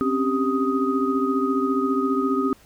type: tone cluster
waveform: sine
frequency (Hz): 262.9 / 277.6 / 392.1 / 1250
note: C4 / C#4 / G4 / D#6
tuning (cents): +8 / +3 / 0 / +8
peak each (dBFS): -23 / -26 / -25 / -26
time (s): 0.01-2.53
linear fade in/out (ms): 0
effects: pink hiss -54 dBFS RMS until 2.65 s